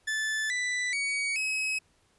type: tone with pitch steps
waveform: 40% pulse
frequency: 1746 / 1982.6 / 2251 / 2556 Hz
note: A6 / B6 / C#7 / D#7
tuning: -14 / +6 / +26 / +46 cents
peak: -27 dBFS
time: 0.07-1.79 s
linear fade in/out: 10 ms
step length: 430 ms
effects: pink hiss -67 dBFS RMS until 2.18 s + resampled to 24000 Hz